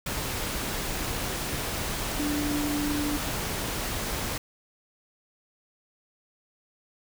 sine tone in noise, 293.7 Hz, D4, in tune, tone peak -27 dBFS, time 2.19-3.17 s, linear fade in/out 5 ms, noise pink, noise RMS -31 dBFS, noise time 0.06-4.38 s, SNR +1 dB, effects none

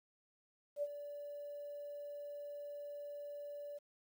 sine tone with ADSR envelope, 580 Hz, D5, 22 cents flat, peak -33 dBFS, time 0.76-3.79 s, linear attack 65 ms, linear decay 42 ms, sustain -11 dB, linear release 17 ms, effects 11-bit

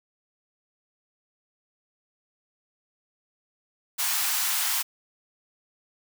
white high-pass noise, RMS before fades -26 dBFS, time 3.98-4.83 s, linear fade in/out 20 ms, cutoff 750 Hz, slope 48 dB/octave, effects none

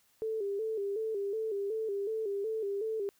sine tone with vibrato, 419.8 Hz, G#4, 19 cents sharp, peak -31 dBFS, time 0.22-3.09 s, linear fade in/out 0 ms, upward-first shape square, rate 2.7 Hz, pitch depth 87 cents each way, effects white hiss -69 dBFS RMS until 3.19 s

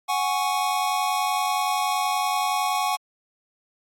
square chord, F# suspended second, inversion none, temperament equal, 740 / 830.6 / 1108.7 Hz, F#5 / G#5 / C#6, 0 / 0 / 0 cents, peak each -27 dBFS, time 0.08-2.97 s, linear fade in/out 20 ms, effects AAC 48 kbps

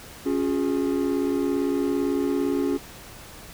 triangle chord, Db major, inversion none, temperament equal with one note detuned, 277.2 / 357.6 / 415.3 Hz, Db4 / F4 / Ab4, 0 / +41 / 0 cents, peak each -22 / -25 / -26 dBFS, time 0.25-2.78 s, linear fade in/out 20 ms, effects pink hiss -43 dBFS RMS until 3.53 s

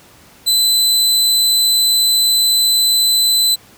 sawtooth tone, 4023 Hz, B7, 31 cents sharp, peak -8 dBFS, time 0.46-3.56 s, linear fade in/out 20 ms, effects pink hiss -45 dBFS RMS until 3.77 s + high-pass 60 Hz 12 dB/octave

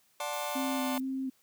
sawtooth chord, D dominant seventh, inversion none, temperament just, 587.3 / 734.2 / 881 / 1057.2 Hz, D5 / F#5 / A5 / C6, 0 / -14 / +2 / +18 cents, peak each -33 / -36 / -34 / -37 dBFS, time 0.2-0.98 s, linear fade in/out 2 ms
violet noise, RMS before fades -45 dBFS, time 0.33-1 s, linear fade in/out 2 ms
sine tone with vibrato, 262.5 Hz, C4, 6 cents sharp, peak -31 dBFS, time 0.55-1.3 s, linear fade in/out 10 ms, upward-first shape square, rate 2.1 Hz, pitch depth 18 cents each way
effects white hiss -68 dBFS RMS until 1.42 s + high-pass 60 Hz 12 dB/octave

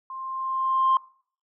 sine tone with level ramp, 1054 Hz, C6, 12 cents sharp, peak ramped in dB -34 to -15 dBFS, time 0.1-0.97 s, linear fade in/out 2 ms, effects noise-tail reverb RT60 0.5 s tail -22 dB re dry + tanh soft clip ceiling -13 dBFS

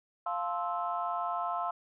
sine chord, F major seventh, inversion none, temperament just, 698.5 / 873.1 / 1047.7 / 1309.6 Hz, F5 / A5 / C6 / E6, 0 / -14 / +2 / -12 cents, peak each -34 / -39 / -35 / -36 dBFS, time 0.26-1.71 s, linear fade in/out 5 ms, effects tanh soft clip ceiling -20 dBFS

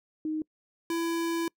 sine / square tone pair in turn, 311.1 / 333.9 Hz, D#4 / E4, 0 / +22 cents, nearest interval minor second, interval 122 cents, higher second, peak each -28 dBFS, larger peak neither, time 0.25-0.42 / 0.9-1.48 s, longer second, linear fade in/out 2 ms, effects noise-tail reverb RT60 0.1 s tail -26 dB re dry

